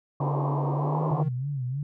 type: tone with pitch glide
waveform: triangle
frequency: 142.4 to 155.29 Hz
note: C#3 to D#3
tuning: +47 to -3 cents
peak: -23 dBFS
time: 0.2-1.29 s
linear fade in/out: 10 ms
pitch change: +150 cents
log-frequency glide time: 0.74-1.02 s
type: band-pass noise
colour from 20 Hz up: white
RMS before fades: -31 dBFS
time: 0.2-1.23 s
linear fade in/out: 5 ms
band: 250 to 1100 Hz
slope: 96 dB/octave
type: tone with vibrato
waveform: sine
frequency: 133.9 Hz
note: C3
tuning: 40 cents sharp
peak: -27 dBFS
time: 1.11-1.83 s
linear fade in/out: 2 ms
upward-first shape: sine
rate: 3.2 Hz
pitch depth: 140 cents each way
effects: none